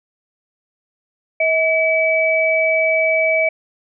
sine tone pair together, 641.6 / 2290 Hz, E5 / D7, -47 / -44 cents, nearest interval octave + minor seventh, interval 2203 cents, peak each -16 dBFS, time 1.4-3.49 s, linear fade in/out 5 ms, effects none

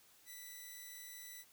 5% pulse tone, 1975.5 Hz, B6, in tune, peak -39 dBFS, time 0.25-1.45 s, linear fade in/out 50 ms, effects white hiss -66 dBFS RMS until 1.52 s

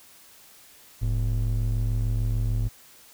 triangle ring-modulated tone, 76.8 Hz, D#2, 22 cents flat, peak -17 dBFS, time 1.01-2.69 s, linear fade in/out 20 ms, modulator 33.3 Hz, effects white hiss -52 dBFS RMS until 3.13 s

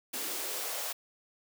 white noise with high-pass filter sweep, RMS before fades -36 dBFS, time 0.13-0.93 s, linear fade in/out 10 ms, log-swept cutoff 270 to 670 Hz, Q 2.4, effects none

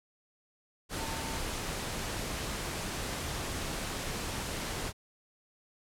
sine tone in noise, 899 Hz, A5, 37 cents sharp, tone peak -43 dBFS, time 0.96-1.4 s, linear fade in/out 50 ms, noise pink, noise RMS -36 dBFS, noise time 0.89-4.93 s, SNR -10 dB, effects low-pass 11000 Hz 12 dB/octave

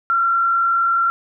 sine tone with frequency modulation, 1365 Hz, F6, 40 cents flat, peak -14 dBFS, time 0.1-1.1 s, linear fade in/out 0 ms, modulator 39.6 Hz, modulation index 0.58, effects none

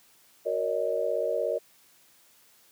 sine chord, D# minor seventh, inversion first, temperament equal with one note detuned, 370 / 466.2 / 565.4 / 622.3 Hz, F#4 / A#4 / C#5 / D#5, 0 / 0 / +34 / 0 cents, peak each -36 / -30 / -30 / -30 dBFS, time 0.45-1.59 s, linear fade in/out 20 ms, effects white hiss -60 dBFS RMS until 2.71 s + high-pass 100 Hz 12 dB/octave

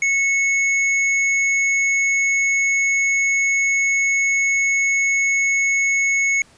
sine tone with hard clipping, 2200 Hz, C#7, 14 cents flat, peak -17 dBFS, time 0.02-6.42 s, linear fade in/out 2 ms, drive 14 dB, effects pink hiss -51 dBFS RMS until 6.57 s + resampled to 22050 Hz

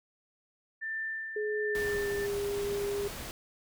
sine tone with tremolo, 1781 Hz, A6, 21 cents sharp, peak -32 dBFS, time 0.81-2.27 s, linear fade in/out 20 ms, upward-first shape sine, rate 1.3 Hz, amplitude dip 50%
sine tone with pitch glide, 422.6 to 404.7 Hz, G#4 to G#4, +30 to -45 cents, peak -30 dBFS, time 1.36-3.08 s, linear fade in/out 5 ms, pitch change -75 cents, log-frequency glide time 1.62-2.08 s
pink noise, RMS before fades -41 dBFS, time 1.75-3.31 s, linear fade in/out 0 ms
effects none

